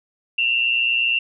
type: tone pair together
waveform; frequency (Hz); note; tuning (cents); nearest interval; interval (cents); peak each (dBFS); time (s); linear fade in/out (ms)
sine; 2706 / 2826; E7 / F7; +45 / +20; minor second; 75; -18 / -22; 0.38-1.19; 5
effects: none